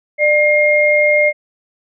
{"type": "tone pair together", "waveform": "sine", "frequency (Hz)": [598, 2129], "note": ["D5", "C7"], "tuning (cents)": [31, 30], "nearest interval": "octave + minor seventh", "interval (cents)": 2199, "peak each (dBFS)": -12, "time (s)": [0.18, 1.33], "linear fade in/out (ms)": 50, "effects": []}